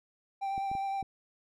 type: tone with vibrato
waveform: triangle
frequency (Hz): 784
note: G5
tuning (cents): 0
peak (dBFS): -29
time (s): 0.41-1.03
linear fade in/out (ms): 20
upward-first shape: sine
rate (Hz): 9.7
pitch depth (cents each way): 14
type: clicks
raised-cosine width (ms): 3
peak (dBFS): -31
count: 4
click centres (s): 0.579 / 0.715 / 0.752 / 1.027
effects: none